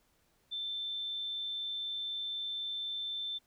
sine tone, 3548 Hz, A7, 14 cents sharp, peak -35 dBFS, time 0.51-3.39 s, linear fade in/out 20 ms, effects pink hiss -72 dBFS RMS until 3.46 s

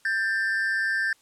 triangle tone pair together, 1579.1 / 1779 Hz, G6 / A6, +12 / +19 cents, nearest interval major second, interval 207 cents, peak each -24 dBFS, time 0.05-1.13 s, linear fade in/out 2 ms, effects white hiss -61 dBFS RMS until 1.21 s + low-pass 10000 Hz 12 dB/octave

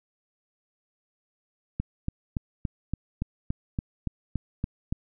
click train, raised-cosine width 5 ms, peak -15 dBFS, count 12, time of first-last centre 1.8-4.925 s, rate 3.52 Hz, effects none

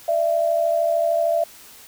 sine tone pair together, 598 / 671.2 Hz, D5 / E5, +31 / +31 cents, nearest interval major second, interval 200 cents, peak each -23 / -18 dBFS, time 0.08-1.44 s, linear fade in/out 5 ms, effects white hiss -45 dBFS RMS until 1.87 s

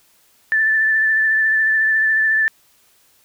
sine tone with vibrato, 1760 Hz, A6, in tune, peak -13 dBFS, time 0.52-2.48 s, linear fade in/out 0 ms, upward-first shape triangle, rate 14 Hz, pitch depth 24 cents each way, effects white hiss -56 dBFS RMS until 3.24 s

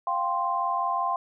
sine chord, F suspended second, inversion none, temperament equal, 698.5 / 784 / 1046.5 Hz, F5 / G5 / C6, 0 / 0 / 0 cents, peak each -30 / -30 / -26 dBFS, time 0.07-1.16 s, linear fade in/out 2 ms, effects none

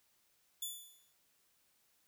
10% pulse tone with exponential decay, 3471 Hz, A7, 24 cents flat, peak -29 dBFS, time 0.62-1.13 s, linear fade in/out 5 ms, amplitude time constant 110 ms, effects white hiss -74 dBFS RMS until 2.07 s

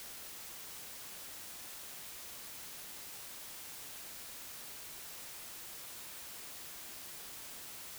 silence, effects white hiss -48 dBFS RMS until 7.98 s

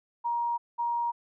sine tone pair in turn, 945 / 945 Hz, A#5 / A#5, +23 / +23 cents, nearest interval unison, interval 0 cents, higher neither, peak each -26 dBFS, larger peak neither, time 0.24-0.58 / 0.78-1.12 s, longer neither, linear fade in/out 20 ms, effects none

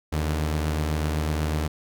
sawtooth tone pair together, 77.42 / 146.83 Hz, D#2 / D3, -8 / 0 cents, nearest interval major seventh, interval 1108 cents, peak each -20 / -28 dBFS, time 0.12-1.68 s, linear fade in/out 10 ms, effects none

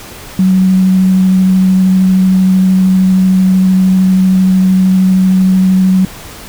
sine tone with vibrato, 187.3 Hz, F#3, 21 cents sharp, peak -5 dBFS, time 0.39-6.05 s, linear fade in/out 2 ms, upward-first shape sine, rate 13 Hz, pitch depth 10 cents each way, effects pink hiss -30 dBFS RMS until 6.48 s

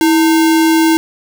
sine tone with sample-and-hold, 324 Hz, E4, 30 cents flat, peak -7 dBFS, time 0.01-0.97 s, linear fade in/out 0 ms, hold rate 1225 Hz, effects none

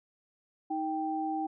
sine tone pair together, 315.3 / 784 Hz, D#4 / G5, +23 / 0 cents, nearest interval octave + major third, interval 1577 cents, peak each -33 / -32 dBFS, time 0.7-1.47 s, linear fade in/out 10 ms, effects none

